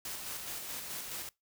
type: noise with tremolo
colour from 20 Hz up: white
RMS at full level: -40 dBFS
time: 0.05-1.29 s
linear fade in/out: 2 ms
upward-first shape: square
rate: 4.7 Hz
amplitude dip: 30%
effects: noise-tail reverb RT60 0.2 s tail -23 dB re dry